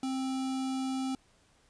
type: tone with notch filter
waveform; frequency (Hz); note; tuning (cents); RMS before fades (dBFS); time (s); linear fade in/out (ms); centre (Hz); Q
square; 263.2; C4; +10; -33; 0.03-1.15; 2; 1800; 1.8
effects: pink hiss -66 dBFS RMS until 1.69 s + resampled to 22050 Hz